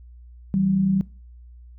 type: tone pair together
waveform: sine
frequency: 162.5 / 192.71 Hz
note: E3 / G3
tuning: -24 / -29 cents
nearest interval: minor third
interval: 295 cents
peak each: -27 / -18 dBFS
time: 0.54-1.01 s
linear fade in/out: 0 ms
effects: noise-tail reverb RT60 0.4 s tail -22 dB re dry + added 60 Hz sine -42 dBFS peak until 1.78 s